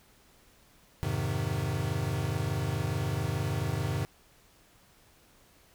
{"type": "chord", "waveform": "square", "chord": "F minor seventh", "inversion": "none", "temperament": "equal with one note detuned", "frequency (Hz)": [85.76, 103.83, 130.81, 155.56], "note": ["F2", "Ab2", "C3", "Eb3"], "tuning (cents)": [-31, 0, 0, 0], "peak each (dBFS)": [-38, -34, -34, -36], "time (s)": [1.03, 4.05], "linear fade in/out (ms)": 0, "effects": ["pink hiss -61 dBFS RMS until 5.74 s"]}